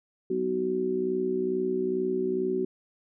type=harmonic tone; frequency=62.3 Hz; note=B1; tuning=16 cents sharp; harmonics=3 / 4 / 5 / 6; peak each=-36 / -33 / -37 / -26 dBFS; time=0.3-2.65 s; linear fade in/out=5 ms; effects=none